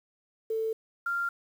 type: tone pair in turn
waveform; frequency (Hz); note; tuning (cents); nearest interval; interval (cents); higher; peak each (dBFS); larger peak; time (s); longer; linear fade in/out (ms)
sine; 444.2 / 1390; A4 / F6; +16 / -9; octave + minor sixth; 1975; second; -27; neither; 0.5-0.73 / 1.06-1.29; neither; 5
effects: 9-bit